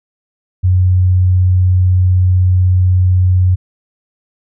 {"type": "tone", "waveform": "sine", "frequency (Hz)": 91.6, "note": "F#2", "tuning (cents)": -17, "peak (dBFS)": -7, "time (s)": [0.63, 3.56], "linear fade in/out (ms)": 20, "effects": []}